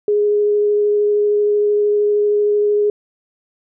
sine tone with vibrato, 415.2 Hz, G#4, in tune, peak -12 dBFS, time 0.08-2.9 s, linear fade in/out 2 ms, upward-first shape sine, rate 13 Hz, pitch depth 8 cents each way, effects none

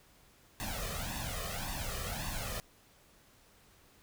pink noise with flanger, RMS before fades -38 dBFS, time 0.6-2.6 s, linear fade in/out 0 ms, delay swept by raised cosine 1.1 to 1.67 ms, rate 1.8 Hz, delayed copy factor +0.8, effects pink hiss -63 dBFS RMS until 4.02 s

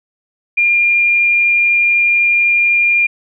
sine tone, 2404 Hz, D7, 40 cents sharp, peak -9 dBFS, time 0.57-3.07 s, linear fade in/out 10 ms, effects none

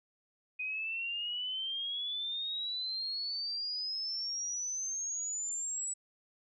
sine exponential sweep, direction up, 2489 to 7902 Hz, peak -34 dBFS, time 0.59-5.94 s, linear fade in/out 10 ms, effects none

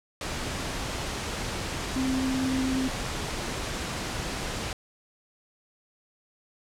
sine tone in noise, 261.6 Hz, C4, in tune, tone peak -25 dBFS, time 1.96-2.88 s, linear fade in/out 2 ms, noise pink, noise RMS -32 dBFS, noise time 0.21-4.73 s, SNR +4 dB, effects low-pass 8000 Hz 12 dB/octave

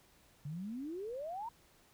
sine exponential sweep, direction up, 138.59 to 960 Hz, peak -39 dBFS, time 0.45-1.49 s, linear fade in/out 5 ms, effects pink hiss -66 dBFS RMS until 1.93 s

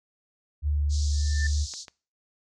sine tone with vibrato, 73.42 Hz, D2, in tune, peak -22 dBFS, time 0.62-1.67 s, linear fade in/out 50 ms, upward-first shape sine, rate 3.4 Hz, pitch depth 11 cents each way
white band-pass noise, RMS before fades -39 dBFS, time 0.89-1.86 s, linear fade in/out 50 ms, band 4000 to 6900 Hz, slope 48 dB/octave
sine tone with exponential growth, 1780 Hz, A6, 20 cents sharp, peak -27 dBFS, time 1.12-1.47 s, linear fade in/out 5 ms, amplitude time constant 76 ms
clicks, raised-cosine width 0.2 ms, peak -25 dBFS, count 2, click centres 1.738 / 1.882 s
effects noise-tail reverb RT60 0.4 s tail -24 dB re dry

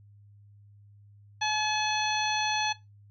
harmonic tone, 854 Hz, G#5, 48 cents sharp, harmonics 1 / 2 / 3 / 4 / 5 / 7, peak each -29 / -32 / -34 / -35 / -36 / -37 dBFS, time 1.41-2.73 s, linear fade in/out 10 ms, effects noise-tail reverb RT60 0.2 s tail -18 dB re dry + added 102 Hz sine -52 dBFS peak until 3.1 s

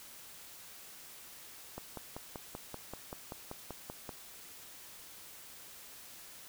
click train, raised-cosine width 1 ms, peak -27 dBFS, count 13, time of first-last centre 1.78-4.092 s, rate 5.19 Hz, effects white hiss -52 dBFS RMS until 6.48 s

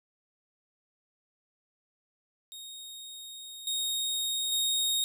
sawtooth tone with level steps, 3729 Hz, A#7, in tune, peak -39 / -26 / -23 dBFS, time 2.52-5.04 s, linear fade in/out 0 ms, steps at 3.67 / 4.52 s, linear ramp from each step 2 ms, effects none

